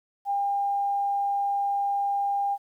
sine tone, 802 Hz, G5, 39 cents sharp, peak -23 dBFS, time 0.25-2.58 s, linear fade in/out 50 ms, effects 10-bit

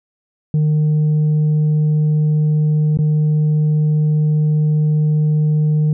sine tone with dropouts, 152.5 Hz, D#3, 34 cents flat, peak -9 dBFS, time 0.54-5.93 s, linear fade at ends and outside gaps 2 ms, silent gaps 2.973-2.988 s, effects tanh soft clip ceiling -11 dBFS

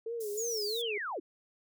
sine tone with vibrato, 440 Hz, A4, in tune, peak -34 dBFS, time 0.06-0.98 s, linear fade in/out 5 ms, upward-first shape sine, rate 3 Hz, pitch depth 120 cents each way
white high-pass noise, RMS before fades -46 dBFS, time 0.2-0.82 s, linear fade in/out 10 ms, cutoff 5600 Hz, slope 24 dB/octave
sine linear sweep, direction down, 7040 to 261.6 Hz, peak -34 dBFS, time 0.37-1.2 s, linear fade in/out 10 ms
effects none

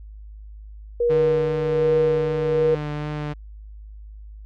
sine tone with tremolo, 477 Hz, A#4, 40 cents sharp, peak -15 dBFS, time 1-2.75 s, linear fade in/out 5 ms, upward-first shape sine, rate 1.3 Hz, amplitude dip 55%
sawtooth tone with vibrato, 149.4 Hz, D3, 30 cents sharp, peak -22 dBFS, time 1.09-3.34 s, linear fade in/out 20 ms, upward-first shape triangle, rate 2.6 Hz, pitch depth 15 cents each way
effects added 52 Hz sine -37 dBFS peak until 4.45 s + low-pass 3000 Hz 12 dB/octave

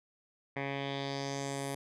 10% pulse tone with low-pass filter sweep, 138.59 Hz, C#3, in tune, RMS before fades -37 dBFS, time 0.56-1.75 s, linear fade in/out 5 ms, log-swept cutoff 2100 to 11000 Hz, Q 2.8, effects none

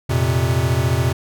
square chord, F suspended fourth, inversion none, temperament equal, 87.31 / 116.54 / 130.81 Hz, F2 / Bb2 / C3, 0 / 0 / 0 cents, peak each -22 / -21 / -20 dBFS, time 0.09-1.13 s, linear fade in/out 10 ms, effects none

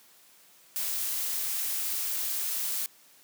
blue noise, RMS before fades -31 dBFS, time 0.76-2.86 s, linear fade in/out 0 ms, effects white hiss -58 dBFS RMS until 3.23 s + high-pass 150 Hz 12 dB/octave

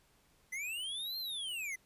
square linear two-way sweep, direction up then down, 1995 to 4223 to 1995 Hz, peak -38 dBFS, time 0.52-1.76 s, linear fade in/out 10 ms, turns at 1.18 s, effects pink hiss -69 dBFS RMS until 1.85 s + resampled to 32000 Hz

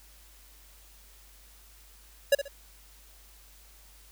square tone with echo, 562 Hz, C#5, 24 cents sharp, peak -18 dBFS, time 2.32-2.35 s, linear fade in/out 5 ms, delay 66 ms, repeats 2, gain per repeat -11 dB, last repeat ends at 2.482 s, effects added 50 Hz sine -55 dBFS peak until 4.11 s + white hiss -57 dBFS RMS until 4.11 s

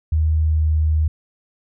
sine tone with pitch glide, 78.4 to 77.81 Hz, D#2 to D#2, +14 to +1 cents, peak -14 dBFS, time 0.12-1.08 s, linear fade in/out 5 ms, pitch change -13 cents, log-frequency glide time 0.43-0.65 s, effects none

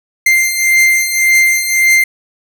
45% pulse beating tone pair, 2093 / 2094.8 Hz, C7 / C7, 0 / +1 cents, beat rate 1.8 Hz, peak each -14 / -10 dBFS, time 0.26-2.04 s, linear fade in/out 5 ms, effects none

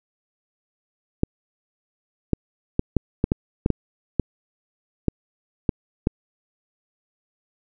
clicks, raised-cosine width 3 ms, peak -5 dBFS, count 12, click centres 1.234 / 2.333 / 2.794 / 2.967 / 3.241 / 3.319 / 3.661 / 3.703 / 4.197 / 5.083 / 5.692 / 6.071 s, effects none

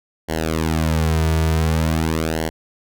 sawtooth tone with flanger, 79.9 Hz, D#2, 47 cents sharp, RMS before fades -19 dBFS, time 0.28-2.5 s, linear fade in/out 20 ms, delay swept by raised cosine 0.8 to 3.8 ms, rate 0.46 Hz, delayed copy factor -0.9, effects none

